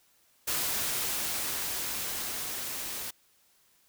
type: noise with level ramp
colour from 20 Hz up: white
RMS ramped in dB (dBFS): -30 to -37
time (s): 0.47-3.11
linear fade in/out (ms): 10
effects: white hiss -66 dBFS RMS until 3.88 s